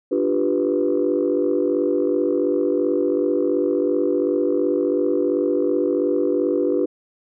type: chord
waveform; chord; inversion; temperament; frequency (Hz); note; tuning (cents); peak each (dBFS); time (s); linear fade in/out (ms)
sine; G dominant seventh; second; equal; 293.7 / 349.2 / 392 / 493.9; D4 / F4 / G4 / B4; 0 / 0 / 0 / 0; -22; 0.11-6.86; 10
effects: tanh soft clip ceiling -9 dBFS